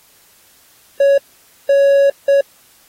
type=tone bursts at uneven times; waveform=triangle; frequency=557 Hz; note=C#5; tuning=8 cents sharp; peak=-6 dBFS; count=3; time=1-1.18 / 1.69-2.1 / 2.28-2.41 s; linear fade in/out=5 ms; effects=white hiss -50 dBFS RMS until 2.88 s + AAC 48 kbps